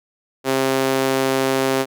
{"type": "tone with high-pass filter", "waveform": "sawtooth", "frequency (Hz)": 133.3, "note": "C3", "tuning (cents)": 33, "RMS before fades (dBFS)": -19, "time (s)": [0.44, 1.86], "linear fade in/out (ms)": 50, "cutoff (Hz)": 360, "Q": 1.4, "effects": []}